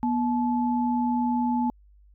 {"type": "tone pair together", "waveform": "sine", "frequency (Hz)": [242.6, 864.5], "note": ["B3", "A5"], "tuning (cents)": [-31, -31], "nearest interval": "octave + minor seventh", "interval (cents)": 2200, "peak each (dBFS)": [-23, -27], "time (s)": [0.03, 1.7], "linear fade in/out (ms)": 0, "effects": ["added 50 Hz sine -52 dBFS peak until 2.14 s"]}